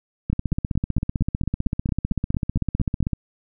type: two click trains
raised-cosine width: 5 ms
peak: -11 / -10 dBFS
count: 13 / 45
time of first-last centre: 0.3-3.027 / 0.33-3.133 s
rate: 4.4 / 15.7 Hz
effects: none